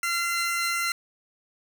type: tone pair together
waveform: sawtooth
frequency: 1374 / 2059 Hz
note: F6 / C7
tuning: -29 / -28 cents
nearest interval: perfect fifth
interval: 701 cents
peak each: -24 dBFS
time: 0.03-0.92 s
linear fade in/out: 2 ms
effects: none